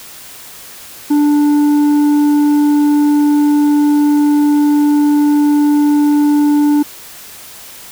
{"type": "tone with tanh clipping", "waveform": "sine", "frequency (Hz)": 293.7, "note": "D4", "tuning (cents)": 0, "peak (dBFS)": -9, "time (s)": [1.1, 6.83], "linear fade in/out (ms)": 10, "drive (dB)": 6, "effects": ["white hiss -34 dBFS RMS until 7.91 s"]}